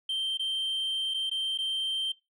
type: tone with dropouts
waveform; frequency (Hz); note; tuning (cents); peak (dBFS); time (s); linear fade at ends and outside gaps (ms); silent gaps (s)
sine; 3136; G7; 0; -25; 0.09-2.12; 5; 0.373-0.394 / 1.139-1.143 / 1.297-1.313 / 1.576-1.586
effects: noise-tail reverb RT60 0.2 s tail -20 dB re dry + tanh soft clip ceiling -27 dBFS